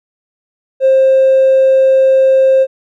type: tone with hard clipping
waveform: sine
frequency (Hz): 530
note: C5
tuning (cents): +22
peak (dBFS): -6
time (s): 0.8-2.67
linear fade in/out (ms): 50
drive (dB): 1
effects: none